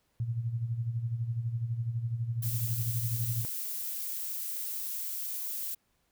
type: tone with tremolo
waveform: sine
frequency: 116.54 Hz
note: A#2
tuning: in tune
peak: -27 dBFS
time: 0.2-3.45 s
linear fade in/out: 0 ms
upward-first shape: sine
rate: 12 Hz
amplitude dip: 65%
type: noise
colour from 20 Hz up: violet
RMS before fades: -36 dBFS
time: 2.42-5.75 s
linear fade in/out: 10 ms
effects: pink hiss -74 dBFS RMS until 6.11 s